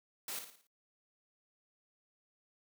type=noise with echo; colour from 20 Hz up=white; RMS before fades=-41 dBFS; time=0.28-0.39 s; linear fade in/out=2 ms; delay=56 ms; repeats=5; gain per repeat=-7 dB; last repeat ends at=0.67 s; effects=noise-tail reverb RT60 0.1 s tail -21 dB re dry + high-pass 200 Hz 12 dB/octave